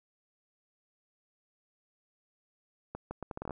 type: accelerating click train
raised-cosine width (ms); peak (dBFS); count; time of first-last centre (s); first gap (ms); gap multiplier
1; -24; 10; 2.95-3.508; 160; 0.73
effects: none